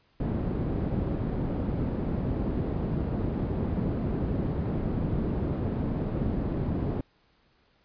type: low-pass noise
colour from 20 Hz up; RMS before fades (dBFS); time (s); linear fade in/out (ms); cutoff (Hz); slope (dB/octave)
white; -29; 0.2-7.01; 2; 250; 12
effects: pink hiss -66 dBFS RMS until 7.84 s + resampled to 11025 Hz